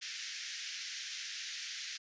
white band-pass noise, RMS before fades -43 dBFS, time 0.01-1.98 s, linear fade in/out 20 ms, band 1600 to 6400 Hz, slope 48 dB/octave, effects resampled to 16000 Hz

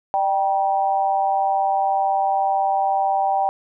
sine tone with amplitude modulation, 780 Hz, G5, 9 cents flat, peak -13 dBFS, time 0.14-3.49 s, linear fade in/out 0 ms, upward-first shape sine, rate 178 Hz, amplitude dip 80%, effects none

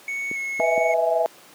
triangle tone with vibrato, 2200 Hz, C#7, 14 cents flat, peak -24 dBFS, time 0.08-0.94 s, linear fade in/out 2 ms, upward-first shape square, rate 1.8 Hz, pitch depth 15 cents each way
clicks, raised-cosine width 3 ms, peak -15 dBFS, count 3, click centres 0.314 / 0.596 / 0.778 s
sine chord, E major seventh, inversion second, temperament equal with one note detuned, 493.9 / 636.4 / 659.3 / 830.6 Hz, B4 / D#5 / E5 / G#5, 0 / +39 / 0 / 0 cents, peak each -25 / -26 / -20 / -26 dBFS, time 0.6-1.26 s, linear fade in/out 0 ms
effects pink hiss -48 dBFS RMS until 1.54 s + high-pass 300 Hz 12 dB/octave

